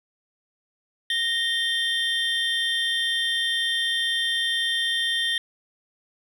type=tone cluster; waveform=triangle; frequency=1855 / 3166 / 3569 Hz; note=A#6 / G7 / A7; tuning=-9 / +17 / +24 cents; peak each=-25 dBFS; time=1.1-5.38 s; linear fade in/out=2 ms; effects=none